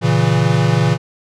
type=chord; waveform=square; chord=A# diminished; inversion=none; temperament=equal; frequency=116.54 / 138.59 / 164.81 Hz; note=A#2 / C#3 / E3; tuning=0 / 0 / 0 cents; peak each=-17 dBFS; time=0.01-0.98 s; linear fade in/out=50 ms; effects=low-pass 6000 Hz 12 dB/octave